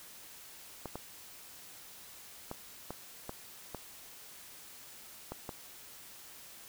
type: clicks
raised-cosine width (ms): 1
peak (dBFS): -25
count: 8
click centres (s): 0.857 / 0.956 / 2.514 / 2.906 / 3.294 / 3.747 / 5.32 / 5.492
effects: white hiss -52 dBFS RMS until 6.68 s